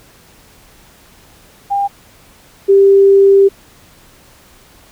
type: tone pair in turn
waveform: sine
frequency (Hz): 801 / 393.7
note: G5 / G4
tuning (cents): +37 / +8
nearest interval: octave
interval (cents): 1229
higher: first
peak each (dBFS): -12 / -4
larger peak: second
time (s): 1.7-1.88 / 2.68-3.49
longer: second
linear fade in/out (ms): 20
effects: pink hiss -45 dBFS RMS until 4.91 s